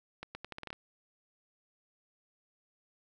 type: accelerating click train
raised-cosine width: 0.3 ms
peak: -25 dBFS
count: 9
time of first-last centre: 0.23-0.729 s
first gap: 120 ms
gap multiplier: 0.8
effects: none